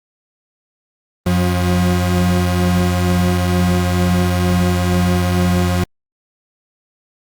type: tone pair together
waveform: 40% pulse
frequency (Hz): 90.1 / 178.03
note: F#2 / F3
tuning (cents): -45 / +34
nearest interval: octave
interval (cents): 1179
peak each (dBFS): -15 / -15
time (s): 1.26-5.84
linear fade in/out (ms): 5
effects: Opus 32 kbps